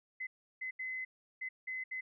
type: tone bursts at uneven times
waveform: sine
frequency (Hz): 2038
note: C7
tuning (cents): -46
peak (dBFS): -37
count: 6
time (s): 0.2-0.27 / 0.61-0.71 / 0.79-1.05 / 1.41-1.49 / 1.67-1.84 / 1.91-2.01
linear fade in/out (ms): 10
effects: none